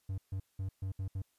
triangle tone bursts at uneven times, 95.6 Hz, G2, 43 cents flat, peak -32 dBFS, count 6, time 0.09-0.18 / 0.32-0.4 / 0.59-0.69 / 0.82-0.92 / 0.99-1.08 / 1.15-1.22 s, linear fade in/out 5 ms, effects white hiss -75 dBFS RMS until 1.38 s + resampled to 32000 Hz

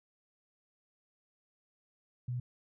sine tone, 123.47 Hz, B2, in tune, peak -33 dBFS, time 2.28-2.4 s, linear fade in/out 5 ms, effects none

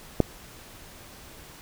click, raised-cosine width 2 ms, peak -4 dBFS, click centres 0.203 s, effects pink hiss -47 dBFS RMS until 1.61 s

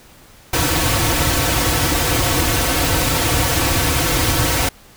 pink noise with comb filter, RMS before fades -17 dBFS, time 0.53-4.69 s, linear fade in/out 5 ms, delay 4.9 ms, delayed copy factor -0.95, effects pink hiss -46 dBFS RMS until 4.96 s

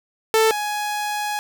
sawtooth tone pair in turn, 442.4 / 835.1 Hz, A4 / G#5, +9 / +9 cents, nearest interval major seventh, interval 1100 cents, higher second, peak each -10 / -19 dBFS, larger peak first, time 0.34-0.51 / 0.51-1.39 s, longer second, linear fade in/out 0 ms, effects none

